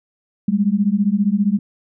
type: beating tone pair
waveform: sine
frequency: 196 / 211 Hz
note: G3 / G#3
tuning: 0 / +28 cents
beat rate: 15 Hz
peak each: -17 / -17 dBFS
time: 0.48-1.59 s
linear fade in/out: 5 ms
effects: none